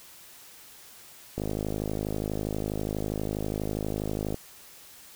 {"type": "click train", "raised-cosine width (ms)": 2, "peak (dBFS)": -17, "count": 156, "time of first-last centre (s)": [1.38, 4.344], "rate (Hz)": 52.3, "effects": ["white hiss -50 dBFS RMS until 5.15 s"]}